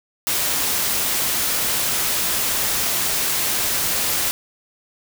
white noise, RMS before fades -21 dBFS, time 0.27-4.31 s, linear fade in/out 0 ms, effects none

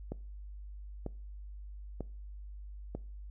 click train, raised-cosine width 2 ms, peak -24 dBFS, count 4, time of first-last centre 0.12-2.95 s, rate 1.06 Hz, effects noise-tail reverb RT60 0.4 s tail -22 dB re dry + added 50 Hz sine -43 dBFS peak until 3.3 s

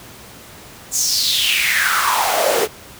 pink noise with high-pass filter sweep, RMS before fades -17 dBFS, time 0.91-2.68 s, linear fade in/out 50 ms, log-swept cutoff 7200 to 410 Hz, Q 5.6, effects pink hiss -39 dBFS RMS until 2.99 s + high-pass 60 Hz 12 dB/octave

